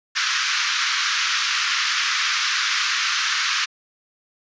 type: band-pass noise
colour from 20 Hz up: pink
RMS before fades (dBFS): -22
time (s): 0.15-3.66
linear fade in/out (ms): 20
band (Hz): 1200 to 6300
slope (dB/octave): 48
effects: resampled to 16000 Hz